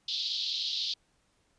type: band-pass noise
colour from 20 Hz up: pink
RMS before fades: -33 dBFS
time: 0.08-0.94 s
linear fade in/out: 5 ms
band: 3400 to 4700 Hz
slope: 48 dB/octave
effects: pink hiss -71 dBFS RMS until 1.58 s + resampled to 22050 Hz